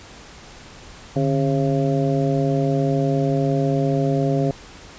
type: harmonic tone with a mistuned harmonic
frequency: 135.9 Hz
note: C#3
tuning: 34 cents flat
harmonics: 1 / 2 / 3 / 4 / 5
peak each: -20 / -23 / -25 / -26 / -27 dBFS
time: 1.16-4.51 s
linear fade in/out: 2 ms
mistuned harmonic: 1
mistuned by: +140 cents
effects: pink hiss -42 dBFS RMS until 4.98 s + resampled to 16000 Hz